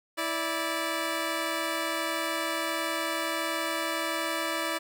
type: tone pair together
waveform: 10% pulse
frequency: 327.1 / 582.8 Hz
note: E4 / D5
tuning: -13 / -13 cents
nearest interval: minor seventh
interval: 1000 cents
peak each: -23 dBFS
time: 0.17-4.79 s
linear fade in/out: 20 ms
effects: none